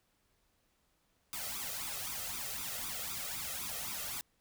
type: noise with flanger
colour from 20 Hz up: white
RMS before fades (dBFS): -40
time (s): 1.33-4.21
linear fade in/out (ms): 0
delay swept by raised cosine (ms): 0.82 to 1.59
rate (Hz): 3.9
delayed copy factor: +0.75
effects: pink hiss -75 dBFS RMS until 4.4 s